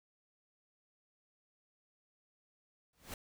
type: noise with exponential growth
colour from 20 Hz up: pink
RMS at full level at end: -41 dBFS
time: 2.93-3.14 s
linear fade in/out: 2 ms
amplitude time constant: 44 ms
effects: none